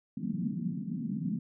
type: band-pass noise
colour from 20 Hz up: pink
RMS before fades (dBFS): -34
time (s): 0.17-1.39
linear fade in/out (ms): 5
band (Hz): 160 to 250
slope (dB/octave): 48
effects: none